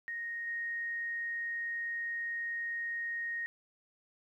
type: tone with level steps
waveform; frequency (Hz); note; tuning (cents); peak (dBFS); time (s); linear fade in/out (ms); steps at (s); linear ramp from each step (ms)
sine; 1864.7; A#6; 0; -36 / -34; 0.08-3.46; 0; 0.47; 2
effects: 12-bit